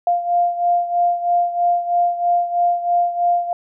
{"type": "beating tone pair", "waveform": "sine", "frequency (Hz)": [698.5, 701.6], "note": ["F5", "F5"], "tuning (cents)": [0, 8], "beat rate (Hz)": 3.1, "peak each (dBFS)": [-16, -21], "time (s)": [0.07, 3.53], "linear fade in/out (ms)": 2, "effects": []}